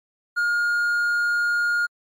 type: tone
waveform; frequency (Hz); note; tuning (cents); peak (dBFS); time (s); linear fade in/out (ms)
triangle; 1422; F6; +31; -17; 0.36-1.87; 20
effects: MP3 64 kbps